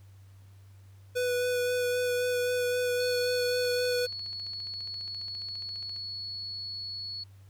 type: tone with vibrato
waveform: square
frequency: 493.9 Hz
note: B4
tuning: in tune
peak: -27 dBFS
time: 1.15-4.07 s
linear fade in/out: 20 ms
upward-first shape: sine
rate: 3.8 Hz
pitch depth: 11 cents each way
type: tone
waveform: sine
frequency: 4390 Hz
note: C#8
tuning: 18 cents flat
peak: -35 dBFS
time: 2.99-7.24 s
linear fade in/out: 10 ms
type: click train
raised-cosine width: 0.2 ms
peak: -35 dBFS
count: 35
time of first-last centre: 3.65-5.963 s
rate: 14.7 Hz
effects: added 97 Hz sine -50 dBFS peak until 7.49 s + pink hiss -66 dBFS RMS until 7.49 s